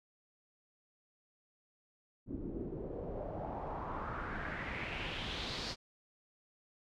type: noise with low-pass filter sweep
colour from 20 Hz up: pink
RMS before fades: -41 dBFS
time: 2.26-5.76 s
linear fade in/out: 50 ms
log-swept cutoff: 270 to 5000 Hz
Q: 3.2
effects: none